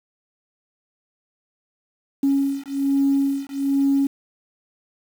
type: beating tone pair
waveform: sine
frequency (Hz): 275.8 / 277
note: C#4 / C#4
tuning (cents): -9 / -1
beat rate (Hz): 1.2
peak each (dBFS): -20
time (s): 2.23-4.07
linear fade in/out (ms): 5
effects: tanh soft clip ceiling -11 dBFS + 7-bit